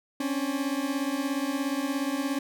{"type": "beating tone pair", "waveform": "40% pulse", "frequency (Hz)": [268.2, 285.2], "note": ["C4", "C#4"], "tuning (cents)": [43, 49], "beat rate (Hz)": 17, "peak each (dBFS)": -29, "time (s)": [0.2, 2.39], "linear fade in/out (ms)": 5, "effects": []}